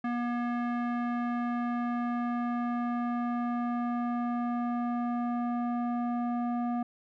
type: tone with low-pass filter sweep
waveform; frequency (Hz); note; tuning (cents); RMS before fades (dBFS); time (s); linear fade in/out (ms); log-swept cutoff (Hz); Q
square; 240.3; B3; -47; -31; 0.04-6.83; 5; 1600 to 930; 1.7
effects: none